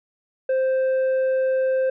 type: tone with tanh clipping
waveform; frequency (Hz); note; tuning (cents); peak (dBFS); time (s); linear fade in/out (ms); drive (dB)
triangle; 523.3; C5; 0; -19; 0.49-1.9; 5; 9
effects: none